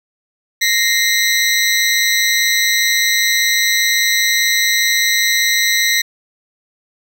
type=ring-modulated tone; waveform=20% pulse; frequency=1975.5 Hz; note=B6; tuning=in tune; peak=-4 dBFS; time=0.61-6.02 s; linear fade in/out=10 ms; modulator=109 Hz; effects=none